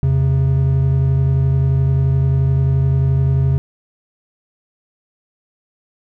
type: tone pair together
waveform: triangle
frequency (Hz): 83 / 134.51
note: E2 / C3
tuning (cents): +12 / +48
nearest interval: minor sixth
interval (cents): 836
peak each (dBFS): -16 / -11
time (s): 0.03-3.58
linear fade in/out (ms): 0
effects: none

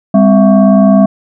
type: tone with frequency modulation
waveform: sine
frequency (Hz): 199.8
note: G3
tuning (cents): +33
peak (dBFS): -3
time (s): 0.14-1.06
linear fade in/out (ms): 5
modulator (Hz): 458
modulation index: 0.98
effects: none

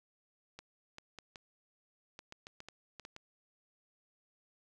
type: clicks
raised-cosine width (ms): 0.2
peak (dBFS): -30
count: 12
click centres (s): 0.59 / 0.984 / 1.187 / 1.358 / 2.191 / 2.324 / 2.469 / 2.604 / 2.686 / 2.997 / 3.051 / 3.164
effects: none

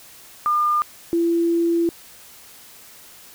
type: tone pair in turn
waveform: sine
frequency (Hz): 1206 / 337.5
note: D6 / E4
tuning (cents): +46 / +41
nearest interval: octave + minor seventh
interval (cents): 2205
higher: first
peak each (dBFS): -16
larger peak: neither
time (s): 0.46-0.82 / 1.13-1.89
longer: second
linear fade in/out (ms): 0
effects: white hiss -45 dBFS RMS until 3.34 s

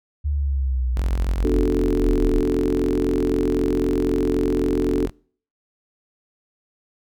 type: linear sweep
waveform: sine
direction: down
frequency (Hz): 74 to 32.7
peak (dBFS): -19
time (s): 0.24-2.43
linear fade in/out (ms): 20
type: tone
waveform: sawtooth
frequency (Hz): 43.89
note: F1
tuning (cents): +9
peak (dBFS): -22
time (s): 0.96-5.1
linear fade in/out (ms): 10
type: chord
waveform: sine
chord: B minor seventh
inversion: none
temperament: equal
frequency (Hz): 246.9 / 293.7 / 370 / 440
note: B3 / D4 / F#4 / A4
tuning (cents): 0 / 0 / 0 / 0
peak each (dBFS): -27 / -22 / -23 / -24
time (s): 1.44-5.06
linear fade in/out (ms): 5
effects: noise-tail reverb RT60 0.5 s tail -26 dB re dry

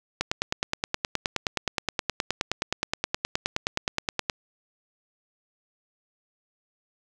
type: click train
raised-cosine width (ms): 0.2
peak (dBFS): -7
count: 40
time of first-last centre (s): 0.21-4.298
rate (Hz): 9.54
effects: none

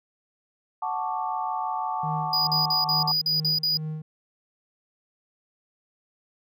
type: chord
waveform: sine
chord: D major seventh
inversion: first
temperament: equal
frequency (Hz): 740 / 880 / 1108.7 / 1174.7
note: F#5 / A5 / C#6 / D6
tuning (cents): 0 / 0 / 0 / 0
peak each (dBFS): -31 / -29 / -34 / -34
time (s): 0.82-3.12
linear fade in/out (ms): 5
type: tone with tremolo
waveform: triangle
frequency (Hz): 155.56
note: D#3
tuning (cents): 0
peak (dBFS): -26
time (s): 2.03-4.02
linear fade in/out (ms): 5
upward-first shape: sine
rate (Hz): 2.3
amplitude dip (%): 80
type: tone bursts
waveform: triangle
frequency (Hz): 4921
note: D#8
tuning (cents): -20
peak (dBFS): -20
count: 8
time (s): 2.33-3.772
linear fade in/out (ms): 2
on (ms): 140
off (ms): 46
effects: none

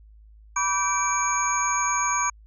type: tone cluster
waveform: sine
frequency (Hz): 981 / 1152 / 1553 / 2328 / 6620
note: B5 / D6 / G6 / D7 / G#8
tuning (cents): -12 / -34 / -17 / -16 / -6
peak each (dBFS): -27 / -26 / -32 / -31 / -26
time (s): 0.56-2.3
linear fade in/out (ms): 5
effects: added 53 Hz sine -47 dBFS peak until 2.46 s

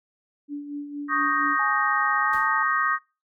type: tone with tremolo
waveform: sine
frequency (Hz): 289.4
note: D4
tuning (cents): -25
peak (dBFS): -28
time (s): 0.48-1.58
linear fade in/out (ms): 50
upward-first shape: sine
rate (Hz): 4.3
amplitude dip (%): 55
type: chord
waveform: sine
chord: Eb dominant seventh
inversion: third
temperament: equal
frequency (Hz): 1108.7 / 1244.5 / 1568 / 1864.7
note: Db6 / Eb6 / G6 / Bb6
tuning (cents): 0 / 0 / 0 / 0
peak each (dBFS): -27 / -24 / -28 / -26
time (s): 1.08-2.99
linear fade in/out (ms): 50
type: tone with pitch glide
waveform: sine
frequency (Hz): 837 to 878.6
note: G#5 to A5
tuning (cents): +13 to -3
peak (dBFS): -29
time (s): 1.59-2.63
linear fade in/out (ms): 5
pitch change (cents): +84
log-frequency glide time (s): 2.22-2.42
type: noise with exponential decay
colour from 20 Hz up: pink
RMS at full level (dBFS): -41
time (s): 2.33-2.6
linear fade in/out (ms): 2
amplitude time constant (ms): 57
effects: noise-tail reverb RT60 0.3 s tail -25 dB re dry

